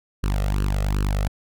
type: tone with flanger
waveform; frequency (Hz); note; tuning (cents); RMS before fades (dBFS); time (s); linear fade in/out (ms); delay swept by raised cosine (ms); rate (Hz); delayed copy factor
sawtooth; 49.59; G1; +21; -22; 0.23-1.28; 10; 0.68 to 1.58; 2.6; +1
effects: none